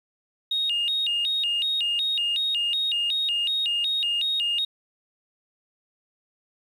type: tone with vibrato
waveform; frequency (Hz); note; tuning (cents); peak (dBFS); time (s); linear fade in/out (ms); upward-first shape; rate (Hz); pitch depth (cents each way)
sine; 3257; G#7; -34; -21; 0.51-4.65; 5; square; 2.7; 240
effects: tanh soft clip ceiling -18 dBFS + 9-bit